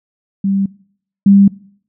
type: tone pair in turn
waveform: sine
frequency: 196 / 198.51 Hz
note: G3 / G3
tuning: 0 / +22 cents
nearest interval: unison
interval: 22 cents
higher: second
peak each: -12 / -4 dBFS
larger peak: second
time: 0.44-0.66 / 1.26-1.48 s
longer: neither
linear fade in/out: 5 ms
effects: noise-tail reverb RT60 0.6 s tail -22 dB re dry